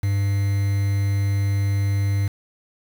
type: tone with quantisation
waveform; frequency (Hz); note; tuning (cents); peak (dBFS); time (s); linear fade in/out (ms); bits
triangle; 100; G2; +35; -16; 0.03-2.28; 5; 6
effects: none